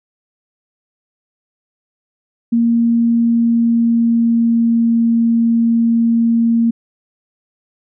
sine tone with pitch glide, 232.9 to 231 Hz, A#3 to A#3, -1 to -16 cents, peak -10 dBFS, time 2.52-6.71 s, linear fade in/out 10 ms, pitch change -15 cents, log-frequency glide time 3.16-5.03 s, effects none

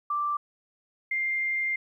sine tone pair in turn, 1174.7 / 2104 Hz, D6 / C7, 0 / +9 cents, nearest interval minor seventh, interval 1009 cents, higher second, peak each -25 dBFS, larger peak neither, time 0.1-0.37 / 1.11-1.76 s, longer second, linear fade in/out 5 ms, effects 11-bit

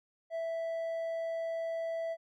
sine tone with hard clipping, 659.3 Hz, E5, in tune, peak -34 dBFS, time 0.3-2.17 s, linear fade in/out 50 ms, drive 3 dB, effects none

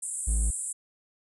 pink band-pass noise, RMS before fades -34 dBFS, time 0.02-0.73 s, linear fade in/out 10 ms, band 7700 to 10000 Hz, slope 96 dB/octave
triangle tone, 55 Hz, A1, in tune, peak -21 dBFS, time 0.27-0.51 s, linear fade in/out 10 ms
effects none

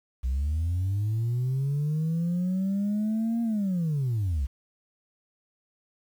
sine linear two-way sweep, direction up then down, 60.7 to 234.3 to 60.7 Hz, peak -22 dBFS, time 0.23-4.47 s, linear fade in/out 20 ms, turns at 3.42 s, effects tanh soft clip ceiling -22 dBFS + 9-bit

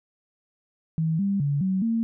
sine tone with pitch steps, 160.7 / 198.3 / 142.8 / 189 / 227.9 Hz, E3 / G3 / D3 / F#3 / A#3, -44 / +20 / -48 / +37 / -39 cents, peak -21 dBFS, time 0.98-2.03 s, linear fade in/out 0 ms, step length 210 ms, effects none

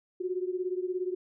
sine beating tone pair, 361.1 / 378.1 Hz, F#4 / F#4, -42 / +38 cents, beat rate 17 Hz, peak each -31 / -34 dBFS, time 0.2-1.15 s, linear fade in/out 10 ms, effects none

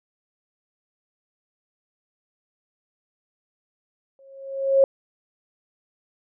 sine tone with exponential growth, 543 Hz, C#5, 36 cents flat, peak -10 dBFS, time 4.19-4.84 s, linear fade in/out 1 ms, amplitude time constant 140 ms, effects none

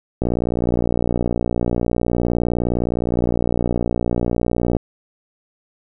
click train, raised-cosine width 2 ms, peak -6 dBFS, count 272, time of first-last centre 0.22-4.767 s, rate 59.6 Hz, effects none

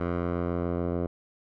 10% pulse tone with low-pass filter sweep, 87 Hz, F2, 6 cents flat, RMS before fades -29 dBFS, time 0-1.07 s, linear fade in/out 5 ms, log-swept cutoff 1400 to 710 Hz, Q 1.1, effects none

